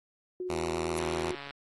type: tone with tremolo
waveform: sine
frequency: 364.2 Hz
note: F#4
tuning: 27 cents flat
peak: -31 dBFS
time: 0.4-1.35 s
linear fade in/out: 2 ms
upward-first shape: triangle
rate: 18 Hz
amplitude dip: 35%
type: tone with vibrato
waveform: 5% pulse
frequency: 82 Hz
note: E2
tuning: 9 cents flat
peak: -21 dBFS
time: 0.49-1.32 s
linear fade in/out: 10 ms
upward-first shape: sine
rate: 8.1 Hz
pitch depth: 33 cents each way
type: noise with exponential growth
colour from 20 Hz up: blue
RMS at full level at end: -31 dBFS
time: 0.91-0.99 s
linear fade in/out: 2 ms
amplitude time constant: 17 ms
type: click train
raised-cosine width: 0.3 ms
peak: -26 dBFS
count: 74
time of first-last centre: 0.99-1.508 s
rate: 141 Hz
effects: AAC 32 kbps